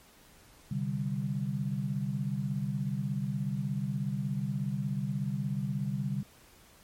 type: chord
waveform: sine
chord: C suspended second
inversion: none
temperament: equal with one note detuned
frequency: 130.81 / 147.43 / 196 Hz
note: C3 / D3 / G3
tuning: 0 / +7 / 0 cents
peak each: -34 dBFS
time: 0.71-6.23 s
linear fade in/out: 5 ms
effects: pink hiss -58 dBFS RMS until 6.83 s + MP3 64 kbps